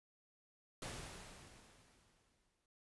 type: noise with exponential decay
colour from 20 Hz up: pink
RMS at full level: -45 dBFS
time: 0.82-2.66 s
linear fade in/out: 2 ms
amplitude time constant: 400 ms
effects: noise-tail reverb RT60 0.2 s tail -25 dB re dry + resampled to 24000 Hz